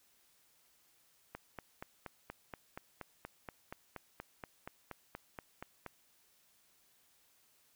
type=click train; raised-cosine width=0.5 ms; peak=-28 dBFS; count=20; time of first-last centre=1.35-5.863 s; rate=4.21 Hz; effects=white hiss -70 dBFS RMS until 7.75 s